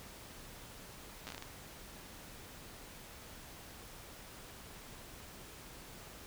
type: slowing click train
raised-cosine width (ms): 0.2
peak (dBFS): -27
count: 8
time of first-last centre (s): 1.27-1.424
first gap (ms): 8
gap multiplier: 1.33
effects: pink hiss -52 dBFS RMS until 6.26 s